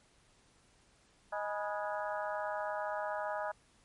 harmonic tone with a mistuned harmonic, 207.7 Hz, G#3, in tune, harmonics 3 / 4 / 5 / 6 / 7 / 8, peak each -38 / -40 / -42 / -44 / -45 / -46 dBFS, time 1.32-3.52 s, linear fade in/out 10 ms, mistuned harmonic 5, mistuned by -99 cents, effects pink hiss -67 dBFS RMS until 3.84 s + MP3 48 kbps

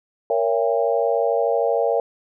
sine chord, A# diminished seventh, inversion none, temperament just, 466.2 / 559.4 / 671.3 / 805.5 Hz, A#4 / C#5 / E5 / G5, 0 / +16 / +31 / +47 cents, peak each -21 / -22 / -23 / -26 dBFS, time 0.3-2 s, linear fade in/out 2 ms, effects none

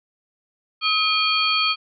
sine tone cluster, 1274 / 2432 / 3223 / 4443 Hz, D#6 / D#7 / G7 / C#8, +41 / -40 / +47 / +3 cents, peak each -23 dBFS, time 0.81-1.76 s, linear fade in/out 50 ms, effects none

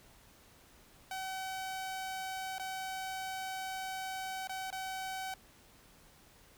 sawtooth tone with dropouts, 760 Hz, F#5, 46 cents sharp, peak -34 dBFS, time 1.11-5.34 s, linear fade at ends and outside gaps 2 ms, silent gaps 2.583-2.596 / 4.473-4.494 / 4.704-4.726 s, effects pink hiss -61 dBFS RMS until 6.57 s

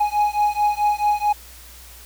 triangle beating tone pair, 830.6 / 835.2 Hz, G#5 / G#5, 0 / +10 cents, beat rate 4.6 Hz, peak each -18 dBFS, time 0-1.33 s, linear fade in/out 10 ms, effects added 60 Hz sine -44 dBFS peak until 2.05 s + white hiss -44 dBFS RMS until 2.05 s

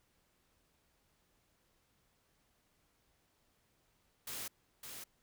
white noise with echo, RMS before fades -43 dBFS, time 4.27-4.48 s, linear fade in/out 5 ms, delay 560 ms, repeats 1, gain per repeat -5 dB, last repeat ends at 5.04 s, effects pink hiss -75 dBFS RMS until 5.22 s

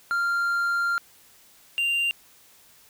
triangle tone pair in turn, 1391 / 2782 Hz, F6 / F7, -7 / -7 cents, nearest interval octave, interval 1200 cents, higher second, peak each -20 dBFS, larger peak neither, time 0.11-0.98 / 1.78-2.11 s, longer first, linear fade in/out 0 ms, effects white hiss -55 dBFS RMS until 2.89 s

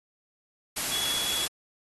sine tone in noise, 3369 Hz, G#7, 24 cents sharp, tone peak -30 dBFS, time 0.91-1.46 s, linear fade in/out 10 ms, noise white, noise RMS -30 dBFS, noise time 0.76-1.48 s, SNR -3 dB, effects AAC 32 kbps

